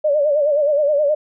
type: tone with vibrato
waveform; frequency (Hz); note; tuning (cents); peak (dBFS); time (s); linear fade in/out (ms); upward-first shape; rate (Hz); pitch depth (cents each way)
sine; 587.3; D5; 0; -13; 0.04-1.15; 10; sine; 9.5; 85
effects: none